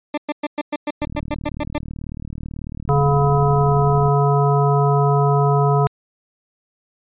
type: tone bursts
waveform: 20% pulse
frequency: 296.4 Hz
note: D4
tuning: 16 cents sharp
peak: -15 dBFS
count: 12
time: 0.14-1.782 s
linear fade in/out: 5 ms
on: 36 ms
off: 110 ms
type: click train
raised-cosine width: 5 ms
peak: -18 dBFS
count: 118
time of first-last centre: 1.02-4.083 s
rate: 38.2 Hz
type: harmonic tone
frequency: 141.6 Hz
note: C#3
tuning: 37 cents sharp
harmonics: 1 / 3 / 5 / 7 / 9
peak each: -15 / -20 / -22 / -23 / -25 dBFS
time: 2.89-5.87 s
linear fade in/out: 0 ms
effects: resampled to 8000 Hz

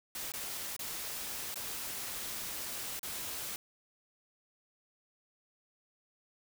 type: noise with dropouts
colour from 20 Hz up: white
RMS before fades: -40 dBFS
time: 0.15-3.56 s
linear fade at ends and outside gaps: 2 ms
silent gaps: 0.32-0.337 / 0.765-0.792 / 1.543-1.557 / 2.994-3.03 s
effects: none

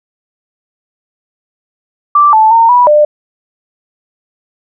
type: tone with pitch steps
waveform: sine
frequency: 1171 / 874 / 915 / 979 / 598 Hz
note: D6 / A5 / A#5 / B5 / D5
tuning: -5 / -12 / -32 / -15 / +31 cents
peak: -3 dBFS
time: 2.15-3.05 s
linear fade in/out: 5 ms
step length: 180 ms
effects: none

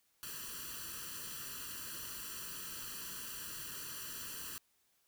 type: noise with comb filter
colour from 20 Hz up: white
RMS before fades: -45 dBFS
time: 0.23-4.58 s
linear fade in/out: 0 ms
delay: 0.68 ms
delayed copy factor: +0.95
effects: white hiss -75 dBFS RMS until 5.07 s

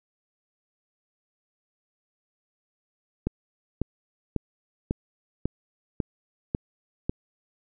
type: click train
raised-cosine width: 3 ms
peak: -12 dBFS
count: 8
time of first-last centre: 3.27-7.095 s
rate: 1.83 Hz
effects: none

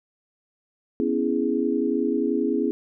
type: chord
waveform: sine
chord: C# minor seventh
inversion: third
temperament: equal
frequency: 246.9 / 277.2 / 329.6 / 415.3 Hz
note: B3 / C#4 / E4 / G#4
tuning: 0 / 0 / 0 / 0 cents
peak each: -26 dBFS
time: 1-2.71 s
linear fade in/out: 0 ms
effects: none

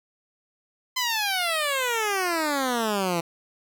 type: exponential sweep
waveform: 10% pulse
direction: down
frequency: 1036 to 164.81 Hz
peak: -15 dBFS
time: 0.96-3.21 s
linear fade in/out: 10 ms
effects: none

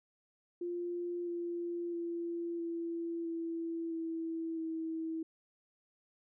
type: tone with pitch steps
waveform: sine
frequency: 349.2 / 344.8 / 340.4 / 336.1 / 331.9 / 327.7 / 323.6 Hz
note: F4 / F4 / F4 / E4 / E4 / E4 / E4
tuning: 0 / -22 / -44 / +34 / +12 / -10 / -32 cents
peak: -35 dBFS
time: 0.61-5.23 s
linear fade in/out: 5 ms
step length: 660 ms
effects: none

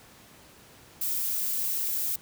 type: noise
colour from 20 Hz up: violet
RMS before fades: -29 dBFS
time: 1.01-2.16 s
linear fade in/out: 5 ms
effects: pink hiss -53 dBFS RMS until 2.21 s + high-pass 60 Hz 12 dB/octave

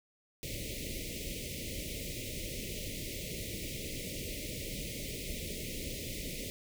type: band-stop noise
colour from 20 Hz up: pink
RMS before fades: -40 dBFS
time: 0.43-6.5 s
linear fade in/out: 0 ms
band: 610 to 2000 Hz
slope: 96 dB/octave
effects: none

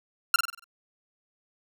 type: tone with echo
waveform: sawtooth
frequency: 1380 Hz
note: F6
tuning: 21 cents flat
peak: -12 dBFS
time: 0.34-0.36 s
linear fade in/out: 2 ms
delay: 47 ms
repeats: 6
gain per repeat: -6 dB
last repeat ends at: 0.642 s
effects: none

